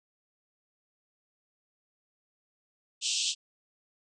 pink band-pass noise, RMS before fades -30 dBFS, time 3.01-3.35 s, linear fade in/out 50 ms, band 2700 to 8200 Hz, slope 96 dB/octave, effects none

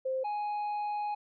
sine / triangle tone pair in turn, 523.3 / 832.8 Hz, C5 / G#5, 0 / +5 cents, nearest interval minor sixth, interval 805 cents, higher second, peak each -29 / -29 dBFS, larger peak neither, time 0.05-0.24 / 0.24-1.15 s, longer second, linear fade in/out 10 ms, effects resampled to 11025 Hz

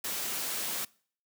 white noise, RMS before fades -34 dBFS, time 0.04-0.85 s, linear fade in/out 5 ms, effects noise-tail reverb RT60 0.5 s tail -24 dB re dry + high-pass 150 Hz 12 dB/octave

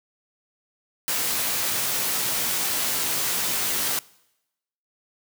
white noise with comb filter, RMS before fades -25 dBFS, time 1.08-3.99 s, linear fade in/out 0 ms, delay 17 ms, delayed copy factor +0.5, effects noise-tail reverb RT60 0.9 s tail -23 dB re dry + high-pass 100 Hz 12 dB/octave

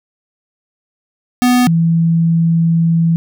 square / sine tone pair in turn, 247.8 / 165.84 Hz, B3 / E3, +6 / +11 cents, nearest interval perfect fifth, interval 695 cents, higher first, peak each -9 / -9 dBFS, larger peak neither, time 1.42-1.67 / 1.67-3.16 s, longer second, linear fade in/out 0 ms, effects none

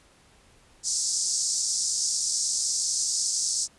pink band-pass noise, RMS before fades -27 dBFS, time 0.83-3.68 s, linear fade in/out 50 ms, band 5000 to 8600 Hz, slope 48 dB/octave, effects pink hiss -58 dBFS RMS until 3.78 s + resampled to 24000 Hz

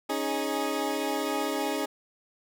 20% pulse chord, C# suspended second, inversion none, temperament equal with one note detuned, 275.6 / 311.1 / 415.3 Hz, C#4 / D#4 / G#4, -10 / 0 / 0 cents, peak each -27 dBFS, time 0.09-1.86 s, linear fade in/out 10 ms, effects none

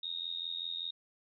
sine tone with amplitude modulation, 3729 Hz, A#7, in tune, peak -32 dBFS, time 0.03-0.91 s, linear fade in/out 5 ms, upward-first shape sine, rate 85.2 Hz, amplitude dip 90%, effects none

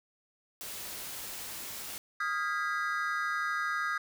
white noise, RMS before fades -41 dBFS, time 0.61-1.98 s, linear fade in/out 0 ms
triangle chord, F half-diminished seventh, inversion third, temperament equal with one note detuned, 1244.5 / 1396.9 / 1632.7 / 1975.5 Hz, Eb6 / F6 / Ab6 / Cb7, 0 / 0 / -30 / 0 cents, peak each -32 / -36 / -32 / -38 dBFS, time 2.2-3.98 s, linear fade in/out 5 ms
effects none

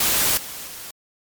white noise with level steps, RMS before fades -19 / -34 / -36 dBFS, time 0-0.91 s, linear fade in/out 5 ms, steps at 0.37 / 0.67 s, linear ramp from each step 5 ms, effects MP3 96 kbps

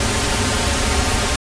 pink noise with comb filter, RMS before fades -18 dBFS, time 0-1.36 s, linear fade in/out 5 ms, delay 6.1 ms, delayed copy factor -0.9, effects resampled to 22050 Hz

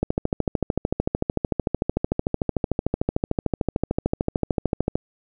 click train, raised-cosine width 2 ms, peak -7 dBFS, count 67, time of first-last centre 0.03-4.955 s, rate 13.4 Hz, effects none

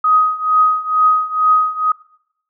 sine tone with tremolo, 1255 Hz, D#6, 15 cents sharp, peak -7 dBFS, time 0.04-1.92 s, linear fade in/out 5 ms, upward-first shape triangle, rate 2.2 Hz, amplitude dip 90%, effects noise-tail reverb RT60 0.7 s tail -21 dB re dry

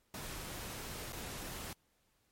pink noise with dropouts, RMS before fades -44 dBFS, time 0.14-1.73 s, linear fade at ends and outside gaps 2 ms, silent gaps 1.124-1.129 s, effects pink hiss -75 dBFS RMS until 2.31 s + MP3 64 kbps

